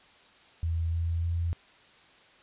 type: tone with pitch steps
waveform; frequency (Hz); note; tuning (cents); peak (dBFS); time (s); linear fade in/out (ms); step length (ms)
sine; 82.7 / 83.76 / 84.83; E2 / E2 / F2; +6 / +28 / -50; -26; 0.63-1.53; 0; 300
effects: white hiss -57 dBFS RMS until 2.42 s + resampled to 8000 Hz